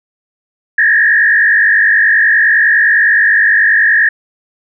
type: tone with frequency modulation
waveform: sine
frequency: 1759 Hz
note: A6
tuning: 1 cent flat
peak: -6 dBFS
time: 0.78-4.09 s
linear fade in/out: 5 ms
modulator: 49.7 Hz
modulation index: 2.2
effects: none